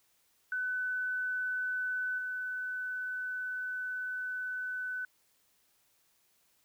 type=tone with level steps; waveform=sine; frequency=1503 Hz; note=F#6; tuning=27 cents sharp; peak=-31 / -34 dBFS; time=0.52-5.05 s; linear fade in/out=2 ms; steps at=2.18 s; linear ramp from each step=5 ms; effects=white hiss -71 dBFS RMS until 6.64 s